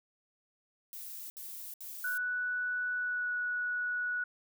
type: noise bursts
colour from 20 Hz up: violet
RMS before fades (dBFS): -44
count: 3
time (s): 0.93-2.176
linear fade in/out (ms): 0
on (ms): 370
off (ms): 68
type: tone with pitch glide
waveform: sine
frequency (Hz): 1480 to 1468.1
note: F#6 to F#6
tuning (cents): 0 to -14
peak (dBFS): -31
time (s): 2.04-4.24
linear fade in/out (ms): 5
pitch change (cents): -14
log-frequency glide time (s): 2.95-3.32
effects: none